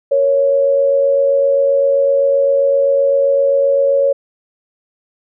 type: tone pair together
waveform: sine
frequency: 466.7 / 554.4 Hz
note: A#4 / C#5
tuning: +2 / 0 cents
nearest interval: minor third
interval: 298 cents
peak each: -20 / -10 dBFS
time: 0.11-4.13 s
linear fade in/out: 10 ms
effects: none